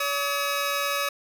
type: tone pair together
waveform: 15% pulse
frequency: 568 / 1275.1 Hz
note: C#5 / D#6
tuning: +42 / +42 cents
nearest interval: octave + major second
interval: 1400 cents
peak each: -21 dBFS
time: 0-1.09 s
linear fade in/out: 5 ms
effects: none